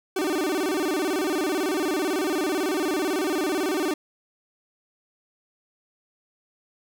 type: tone with vibrato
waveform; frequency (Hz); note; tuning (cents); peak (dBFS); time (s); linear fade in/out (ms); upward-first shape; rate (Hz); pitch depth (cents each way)
40% pulse; 338.8; E4; +48; -22; 0.16-3.94; 5; square; 18; 200
effects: none